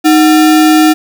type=tone with sample-and-hold; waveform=sine; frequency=311.1 Hz; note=D#4; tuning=in tune; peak=-3 dBFS; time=0.04-0.94 s; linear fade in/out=20 ms; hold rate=1050 Hz; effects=none